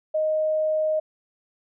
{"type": "tone", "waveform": "sine", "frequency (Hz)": 622.3, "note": "D#5", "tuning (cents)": 0, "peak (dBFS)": -20, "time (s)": [0.14, 1], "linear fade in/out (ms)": 10, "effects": []}